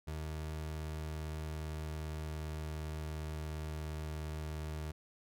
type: tone with pitch glide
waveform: 30% pulse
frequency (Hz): 77.78 to 77.06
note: D#2 to D#2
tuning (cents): 0 to -16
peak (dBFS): -36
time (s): 0.07-4.92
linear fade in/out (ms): 10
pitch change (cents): -16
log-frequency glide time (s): 0.49-4.02
effects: none